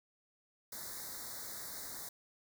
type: band-stop noise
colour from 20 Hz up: white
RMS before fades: -45 dBFS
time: 0.72-2.09 s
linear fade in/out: 5 ms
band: 2100 to 3700 Hz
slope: 96 dB/octave
effects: none